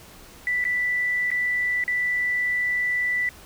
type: tone with dropouts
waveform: sine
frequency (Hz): 1975.5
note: B6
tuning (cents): 0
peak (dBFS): -21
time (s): 0.47-3.29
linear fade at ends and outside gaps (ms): 1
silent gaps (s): 0.641-0.651 / 1.304-1.315 / 1.839-1.879
effects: pink hiss -47 dBFS RMS until 3.45 s